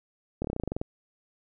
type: slowing click train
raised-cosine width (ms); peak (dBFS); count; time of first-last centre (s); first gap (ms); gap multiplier
2; -17; 12; 0.42-0.815; 25; 1.07
effects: none